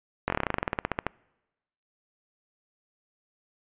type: slowing click train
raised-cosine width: 0.5 ms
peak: -10 dBFS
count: 19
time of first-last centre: 0.28-1.066 s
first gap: 21 ms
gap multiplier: 1.08
effects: noise-tail reverb RT60 1.0 s tail -26 dB re dry + resampled to 8000 Hz